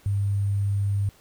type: tone with sample-and-hold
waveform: sine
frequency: 100 Hz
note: G2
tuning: 35 cents sharp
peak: -21 dBFS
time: 0.06-1.09 s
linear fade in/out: 0 ms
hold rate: 8820 Hz
effects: pink hiss -56 dBFS RMS until 1.2 s